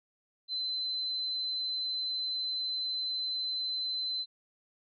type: tone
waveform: sine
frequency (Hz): 4056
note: B7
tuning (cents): +45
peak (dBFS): -31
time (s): 0.48-4.26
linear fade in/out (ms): 50
effects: none